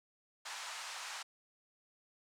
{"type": "band-pass noise", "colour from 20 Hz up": "pink", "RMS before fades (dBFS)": -45, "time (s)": [0.45, 1.23], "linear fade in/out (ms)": 10, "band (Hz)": [840, 8300], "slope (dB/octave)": 24, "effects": []}